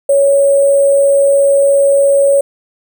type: tone with sample-and-hold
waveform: sine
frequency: 557 Hz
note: C#5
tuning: 8 cents sharp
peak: -6 dBFS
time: 0.09-2.41 s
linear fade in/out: 5 ms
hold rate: 8820 Hz
effects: none